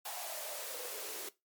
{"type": "noise with high-pass filter sweep", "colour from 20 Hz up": "white", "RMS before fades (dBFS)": -42, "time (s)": [0.05, 1.29], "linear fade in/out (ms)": 5, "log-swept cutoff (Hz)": [770, 380], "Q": 6, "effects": ["noise-tail reverb RT60 0.2 s tail -18 dB re dry", "MP3 96 kbps"]}